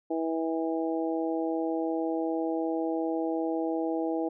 harmonic tone, 162.7 Hz, E3, 22 cents flat, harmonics 2 / 3 / 4 / 5, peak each -29 / -33 / -35 / -37 dBFS, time 0.1-4.29 s, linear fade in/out 10 ms, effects none

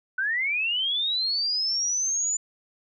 sine linear sweep, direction up, 1480 to 7040 Hz, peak -23 dBFS, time 0.18-2.37 s, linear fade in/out 5 ms, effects none

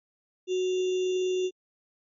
sine tone with sample-and-hold, 368.9 Hz, F#4, 5 cents flat, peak -24 dBFS, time 0.47-1.51 s, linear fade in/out 50 ms, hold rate 3150 Hz, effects MP3 32 kbps

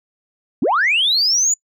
sine linear sweep, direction up, 178.4 to 7050 Hz, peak -12 dBFS, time 0.62-1.54 s, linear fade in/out 5 ms, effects noise-tail reverb RT60 0.1 s tail -26 dB re dry + tanh soft clip ceiling -9 dBFS

